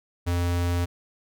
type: tone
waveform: square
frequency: 87.31 Hz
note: F2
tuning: in tune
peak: -23 dBFS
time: 0.26-0.86 s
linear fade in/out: 20 ms
effects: none